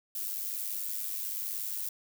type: noise with amplitude modulation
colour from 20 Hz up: violet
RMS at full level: -33 dBFS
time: 0.15-1.89 s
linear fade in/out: 5 ms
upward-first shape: sine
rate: 101 Hz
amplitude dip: 55%
effects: none